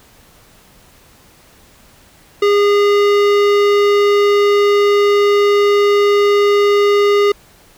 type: tone with hard clipping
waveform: sine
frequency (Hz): 408.3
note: G#4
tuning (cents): -29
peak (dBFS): -11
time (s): 2.42-7.32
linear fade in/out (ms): 5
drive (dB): 17
effects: pink hiss -47 dBFS RMS until 7.77 s